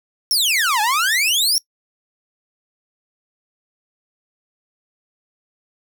sawtooth exponential two-way sweep, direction down then up, 5670 to 818 to 5670 Hz, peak -12 dBFS, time 0.31-1.58 s, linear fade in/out 0 ms, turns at 0.81 s, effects noise-tail reverb RT60 0.1 s tail -23 dB re dry

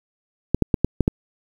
clicks, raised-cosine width 3 ms, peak -3 dBFS, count 6, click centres 0.546 / 0.623 / 0.742 / 0.846 / 1.007 / 1.079 s, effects 7-bit

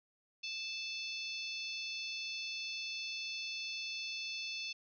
harmonic tone, 877 Hz, A5, 6 cents flat, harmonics 3 / 4 / 5 / 6 / 7, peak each -42 / -46 / -45 / -48 / -53 dBFS, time 0.43-4.73 s, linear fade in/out 10 ms, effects none

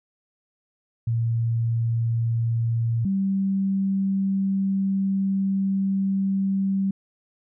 sine tone pair in turn, 115.5 / 194.25 Hz, A#2 / G3, -16 / -16 cents, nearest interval major sixth, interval 900 cents, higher second, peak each -20 dBFS, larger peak neither, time 1.07-3.05 / 3.05-6.91 s, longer second, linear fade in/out 5 ms, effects none

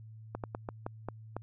slowing click train, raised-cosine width 1 ms, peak -22 dBFS, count 7, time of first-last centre 0.35-1.366 s, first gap 88 ms, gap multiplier 1.26, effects added 110 Hz sine -47 dBFS peak until 1.42 s

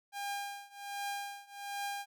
sawtooth tone with tremolo, 805 Hz, G5, 46 cents sharp, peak -31 dBFS, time 0.12-2.06 s, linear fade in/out 50 ms, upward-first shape triangle, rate 1.3 Hz, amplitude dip 95%, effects none

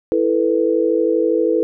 sine chord, E suspended fourth, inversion none, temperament equal with one note detuned, 329.6 / 440 / 492.5 Hz, E4 / A4 / B4, 0 / 0 / -5 cents, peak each -18 dBFS, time 0.12-1.63 s, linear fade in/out 0 ms, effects none

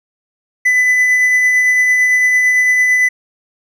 triangle tone with tremolo, 2000 Hz, B6, 21 cents sharp, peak -6 dBFS, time 0.65-3.09 s, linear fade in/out 10 ms, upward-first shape triangle, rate 8.9 Hz, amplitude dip 30%, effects none

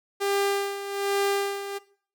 sawtooth tone with tremolo, 398.9 Hz, G4, 30 cents sharp, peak -18 dBFS, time 0.2-1.79 s, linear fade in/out 20 ms, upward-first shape sine, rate 1.2 Hz, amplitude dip 70%, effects noise-tail reverb RT60 0.5 s tail -19 dB re dry

